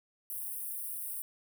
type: high-pass noise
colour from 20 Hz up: white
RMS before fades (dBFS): -39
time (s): 0.3-1.22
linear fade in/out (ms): 0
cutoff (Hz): 8800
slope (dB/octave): 96
effects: none